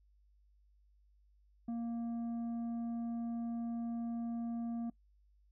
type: tone with tanh clipping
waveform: sine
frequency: 233.1 Hz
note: A#3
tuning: in tune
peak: -37 dBFS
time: 1.68-4.9 s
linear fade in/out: 5 ms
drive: 6 dB
effects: noise-tail reverb RT60 0.1 s tail -22 dB re dry + added 50 Hz sine -65 dBFS peak until 5.51 s